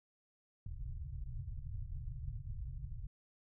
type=low-pass noise; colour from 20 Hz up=pink; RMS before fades=-43 dBFS; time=0.66-3.07 s; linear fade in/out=5 ms; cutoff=140 Hz; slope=96 dB/octave; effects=none